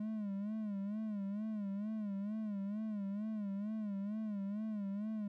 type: tone with vibrato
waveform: triangle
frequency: 207.4 Hz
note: G#3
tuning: 2 cents flat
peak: -35 dBFS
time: 0-5.28 s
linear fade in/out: 5 ms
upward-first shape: sine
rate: 2.2 Hz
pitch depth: 100 cents each way
effects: none